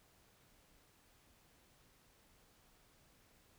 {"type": "silence", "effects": ["pink hiss -69 dBFS RMS until 3.58 s"]}